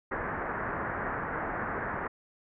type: low-pass noise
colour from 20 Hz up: white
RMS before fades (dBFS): -34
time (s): 0.11-2.08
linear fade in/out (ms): 10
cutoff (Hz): 1800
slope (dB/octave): 48
effects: none